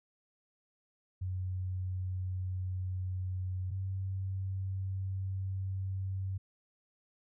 sine tone pair in turn, 92.5 / 95.49 Hz, F#2 / G2, 0 / -45 cents, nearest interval minor second, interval 55 cents, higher second, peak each -33 / -33 dBFS, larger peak neither, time 1.21-3.71 / 3.71-6.38 s, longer second, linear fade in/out 10 ms, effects none

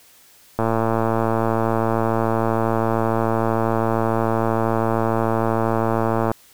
click train, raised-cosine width 1 ms, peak -6 dBFS, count 648, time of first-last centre 0.59-6.316 s, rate 113 Hz, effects white hiss -51 dBFS RMS until 6.53 s

